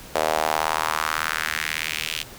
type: tone with high-pass filter sweep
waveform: sawtooth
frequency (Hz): 78.2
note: D#2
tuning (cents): +9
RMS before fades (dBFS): -25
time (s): 0.15-2.23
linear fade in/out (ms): 5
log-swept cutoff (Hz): 580 to 3000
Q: 2.4
effects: pink hiss -42 dBFS RMS until 2.38 s